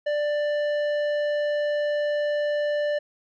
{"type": "tone with tanh clipping", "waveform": "triangle", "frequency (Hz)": 590, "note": "D5", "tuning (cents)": 8, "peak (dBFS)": -24, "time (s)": [0.06, 2.99], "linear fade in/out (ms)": 10, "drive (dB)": 15, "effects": []}